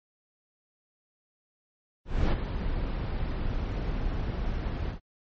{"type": "noise with ADSR envelope", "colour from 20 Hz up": "brown", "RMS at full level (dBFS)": -21, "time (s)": [2.05, 5], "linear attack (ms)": 270, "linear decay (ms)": 25, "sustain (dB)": -9, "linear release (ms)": 110, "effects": ["low-pass 4000 Hz 12 dB/octave", "MP3 32 kbps"]}